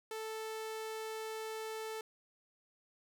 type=tone; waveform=sawtooth; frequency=440 Hz; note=A4; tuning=in tune; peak=-36 dBFS; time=0.11-2.01 s; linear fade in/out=2 ms; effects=none

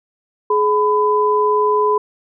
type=tone pair together; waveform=sine; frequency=421.4 / 1002.3 Hz; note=G#4 / B5; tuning=+25 / +25 cents; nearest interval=octave + minor third; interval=1500 cents; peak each=-15 dBFS; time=0.5-1.98 s; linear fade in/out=5 ms; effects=none

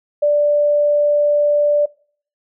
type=tone; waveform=sine; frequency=587.3 Hz; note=D5; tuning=in tune; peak=-11 dBFS; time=0.22-1.86 s; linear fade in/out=10 ms; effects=noise-tail reverb RT60 0.5 s tail -23 dB re dry

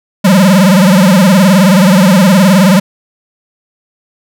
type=tone with vibrato; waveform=square; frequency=188.8 Hz; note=F#3; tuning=35 cents sharp; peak=-4 dBFS; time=0.24-2.8 s; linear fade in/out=10 ms; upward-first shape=sine; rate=19 Hz; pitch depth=160 cents each way; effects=none

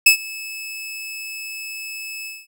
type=tone with ADSR envelope; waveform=sawtooth; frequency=2604 Hz; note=E7; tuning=22 cents flat; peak=-3 dBFS; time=0.06-2.47 s; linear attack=7 ms; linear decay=98 ms; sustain=-23 dB; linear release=210 ms; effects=none

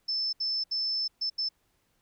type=tone bursts at uneven times; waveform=sine; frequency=5274 Hz; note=E8; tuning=in tune; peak=-27 dBFS; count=5; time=0.08-0.33 / 0.4-0.64 / 0.71-1.08 / 1.21-1.3 / 1.38-1.49 s; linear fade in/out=10 ms; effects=pink hiss -72 dBFS RMS until 2.01 s

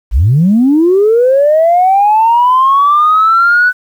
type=linear sweep; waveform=sine; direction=up; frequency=43.78 to 1499 Hz; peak=-4 dBFS; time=0.11-3.73 s; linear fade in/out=50 ms; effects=tanh soft clip ceiling -1 dBFS + 7-bit

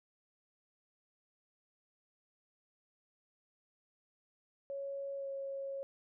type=tone with pitch glide; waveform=sine; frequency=554.4 to 548 Hz; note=C#5 to C#5; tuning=0 to -20 cents; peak=-38 dBFS; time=4.7-5.83 s; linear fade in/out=0 ms; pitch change=-20 cents; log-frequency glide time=5.16-5.28 s; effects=none

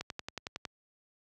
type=click train; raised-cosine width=0.2 ms; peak=-20 dBFS; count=8; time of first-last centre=0.01-0.652 s; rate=10.9 Hz; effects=high-pass 60 Hz 12 dB/octave

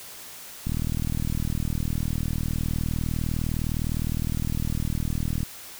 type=click train; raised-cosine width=5 ms; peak=-15 dBFS; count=190; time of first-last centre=0.67-5.431 s; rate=39.7 Hz; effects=white hiss -42 dBFS RMS until 5.79 s

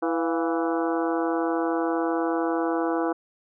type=harmonic tone with a mistuned harmonic; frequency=164.81 Hz; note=E3; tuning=in tune; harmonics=2 / 3 / 4 / 5 / 6 / 7 / 8 / 9; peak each=-25 / -29 / -31 / -33 / -35 / -36 / -37 / -38 dBFS; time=0.02-3.13 s; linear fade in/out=10 ms; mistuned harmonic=4; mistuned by=+82 cents; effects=none

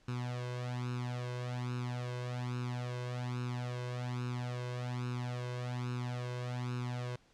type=tone with flanger; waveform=sawtooth; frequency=123.47 Hz; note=B2; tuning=in tune; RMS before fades=-38 dBFS; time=0.08-7.16 s; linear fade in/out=5 ms; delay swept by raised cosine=0.75 to 1.95 ms; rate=1.2 Hz; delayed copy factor=+0.8; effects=pink hiss -67 dBFS RMS until 7.33 s + low-pass 6000 Hz 12 dB/octave

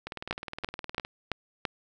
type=two click trains; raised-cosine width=0.3 ms; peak=-12 / -20 dBFS; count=5 / 20; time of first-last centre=0.31-1.652 / 0.07-1.049 s; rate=2.98 / 19.4 Hz; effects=none

